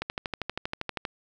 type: click train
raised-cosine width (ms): 0.3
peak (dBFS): -14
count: 14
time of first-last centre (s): 0.02-1.052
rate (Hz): 12.6
effects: none